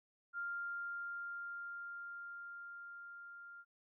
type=tone with level ramp; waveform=sine; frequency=1396.9 Hz; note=F6; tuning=in tune; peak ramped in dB=-38 to -51 dBFS; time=0.33-3.65 s; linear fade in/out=50 ms; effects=none